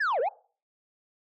sine linear two-way sweep, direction down then up, 1800 to 440 to 888 Hz, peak -21 dBFS, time 0-0.29 s, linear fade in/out 10 ms, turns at 0.2 s, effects noise-tail reverb RT60 0.4 s tail -22 dB re dry + tanh soft clip ceiling -23 dBFS

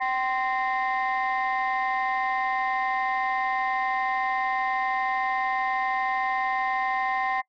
sine tone cluster, 770 / 1043 / 1837 / 2076 Hz, G5 / C6 / A#6 / C7, -31 / -6 / -26 / -14 cents, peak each -25 / -28 / -30 / -32 dBFS, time 0-7.42 s, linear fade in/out 20 ms, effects noise-tail reverb RT60 0.1 s tail -24 dB re dry + tanh soft clip ceiling -18 dBFS

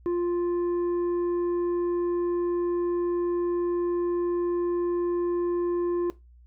sine tone with tanh clipping, 349.2 Hz, F4, in tune, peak -24 dBFS, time 0.06-6.1 s, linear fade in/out 0 ms, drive 5 dB, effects noise-tail reverb RT60 0.2 s tail -17 dB re dry + added 60 Hz sine -50 dBFS peak until 6.46 s

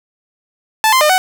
sawtooth tone with pitch steps, 875 / 1041 / 606 / 747 Hz, A5 / C6 / D#5 / F#5, -10 / -9 / -46 / +16 cents, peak -5 dBFS, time 0.84-1.18 s, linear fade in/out 0 ms, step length 85 ms, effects none

